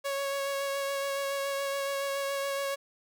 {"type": "tone with vibrato", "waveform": "sawtooth", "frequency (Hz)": 554.4, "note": "C#5", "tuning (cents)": 0, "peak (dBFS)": -26, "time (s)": [0.04, 2.76], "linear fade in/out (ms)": 20, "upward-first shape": "sine", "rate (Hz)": 7.1, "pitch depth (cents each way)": 14, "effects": []}